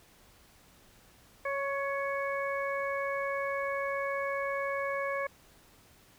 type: harmonic tone with a mistuned harmonic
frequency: 554.4 Hz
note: C#5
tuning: in tune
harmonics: 1 / 2 / 3 / 4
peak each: -33 / -36 / -38 / -39 dBFS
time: 1.45-5.27 s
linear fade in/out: 5 ms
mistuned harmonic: 3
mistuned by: +20 cents
effects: pink hiss -60 dBFS RMS until 6.18 s